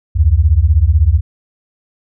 sine beating tone pair, 69.8 / 85.8 Hz, C#2 / F2, +13 / -30 cents, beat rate 16 Hz, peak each -10 dBFS, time 0.15-1.21 s, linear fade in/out 20 ms, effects none

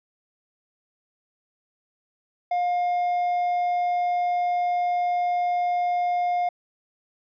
sine tone with hard clipping, 710 Hz, F5, 28 cents sharp, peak -22 dBFS, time 2.51-6.49 s, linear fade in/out 5 ms, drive 3 dB, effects resampled to 11025 Hz

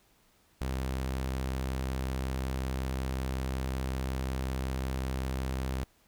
sawtooth tone, 65.41 Hz, C2, in tune, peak -27 dBFS, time 0.61-5.84 s, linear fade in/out 0 ms, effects pink hiss -66 dBFS RMS until 6.07 s

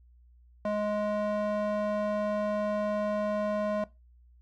square tone with band-pass filter, 209.3 Hz, G#3, 14 cents sharp, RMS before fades -30 dBFS, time 0.65-3.84 s, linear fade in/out 2 ms, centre 650 Hz, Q 1.6, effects noise-tail reverb RT60 0.2 s tail -18 dB re dry + added 60 Hz sine -55 dBFS peak until 4.41 s

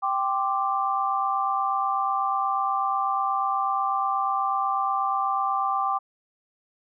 sine chord, G suspended fourth, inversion none, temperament equal, 784 / 1046.5 / 1174.7 Hz, G5 / C6 / D6, 0 / 0 / 0 cents, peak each -26 / -30 / -25 dBFS, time 0.02-5.99 s, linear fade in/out 20 ms, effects none

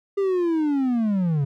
triangle linear sweep, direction down, 402.5 to 134.2 Hz, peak -17 dBFS, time 0.17-1.45 s, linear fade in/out 10 ms, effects none

